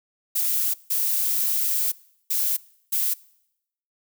violet noise bursts at uneven times, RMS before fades -23 dBFS, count 4, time 0.35-0.74 / 0.9-1.92 / 2.3-2.57 / 2.92-3.14 s, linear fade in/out 10 ms, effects noise-tail reverb RT60 0.8 s tail -23 dB re dry

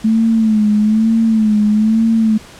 sine tone with vibrato, 218 Hz, A3, 16 cents flat, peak -9 dBFS, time 0.04-2.38 s, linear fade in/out 10 ms, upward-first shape sine, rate 1.1 Hz, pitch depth 66 cents each way, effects pink hiss -38 dBFS RMS until 2.59 s + low-pass 9000 Hz 12 dB/octave

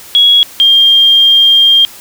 sine tone pair in turn, 3329 / 3204 Hz, G#7 / G7, +3 / +37 cents, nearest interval minor second, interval 66 cents, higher first, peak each -3 dBFS, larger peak neither, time 0.15-0.43 / 0.6-1.85 s, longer second, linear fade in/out 0 ms, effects white hiss -33 dBFS RMS until 2 s

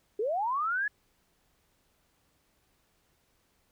sine linear sweep, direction up, 392.7 to 1721 Hz, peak -27 dBFS, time 0.19-0.88 s, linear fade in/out 5 ms, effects pink hiss -71 dBFS RMS until 3.71 s

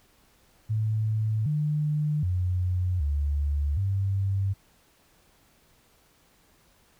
sine tone with pitch steps, 108.9 / 150.3 / 90.6 / 72.3 / 97.7 Hz, A2 / D3 / F#2 / D2 / G2, -17 / +40 / -36 / -27 / -5 cents, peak -23 dBFS, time 0.69-4.54 s, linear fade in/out 20 ms, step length 770 ms, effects pink hiss -62 dBFS RMS until 6.99 s

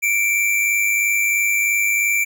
square tone pair together, 2246 / 2349 Hz, C#7 / D7, +22 / 0 cents, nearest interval minor second, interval 78 cents, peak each -26 / -17 dBFS, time 0.02-2.25 s, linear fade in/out 20 ms, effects none

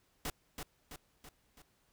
pink noise with echo, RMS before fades -38 dBFS, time 0.25-0.3 s, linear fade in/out 2 ms, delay 330 ms, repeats 4, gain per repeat -5 dB, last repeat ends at 1.62 s, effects pink hiss -73 dBFS RMS until 1.92 s

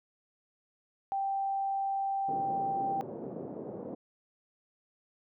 sine tone, 784 Hz, G5, in tune, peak -29 dBFS, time 1.12-3.01 s, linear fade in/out 0 ms
white band-pass noise, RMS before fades -41 dBFS, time 2.28-3.95 s, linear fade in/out 10 ms, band 140 to 560 Hz, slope 24 dB/octave
effects none

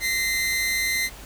sawtooth tone pair together, 1864.7 / 2070 Hz, A#6 / C7, 0 / -19 cents, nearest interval major second, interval 181 cents, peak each -28 / -19 dBFS, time 0-1.1 s, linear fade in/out 50 ms, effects added 49 Hz sine -43 dBFS peak until 1.25 s + pink hiss -43 dBFS RMS until 1.25 s

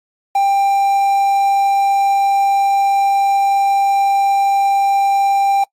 triangle tone with quantisation, 792 Hz, G5, 18 cents sharp, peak -9 dBFS, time 0.35-5.64 s, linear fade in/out 5 ms, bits 6, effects noise-tail reverb RT60 0.1 s tail -25 dB re dry + AAC 48 kbps

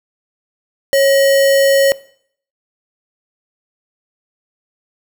sine tone with sample-and-hold, 550 Hz, C#5, 14 cents flat, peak -8 dBFS, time 0.93-1.92 s, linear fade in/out 0 ms, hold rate 2450 Hz, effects noise-tail reverb RT60 0.6 s tail -20 dB re dry

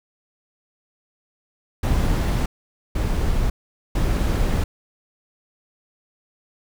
brown noise bursts at uneven times, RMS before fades -20 dBFS, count 3, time 1.83-2.46 / 2.95-3.5 / 3.95-4.64 s, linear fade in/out 5 ms, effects none

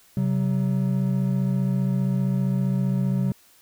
triangle tone pair together, 133.3 / 188.51 Hz, C3 / F#3, +33 / +33 cents, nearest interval tritone, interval 600 cents, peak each -21 dBFS, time 0.17-3.32 s, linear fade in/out 2 ms, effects white hiss -56 dBFS RMS until 3.61 s

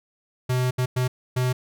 square tone bursts at uneven times, 126.6 Hz, B2, 43 cents sharp, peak -21 dBFS, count 4, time 0.49-0.71 / 0.78-0.86 / 0.96-1.08 / 1.36-1.53 s, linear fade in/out 10 ms, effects none

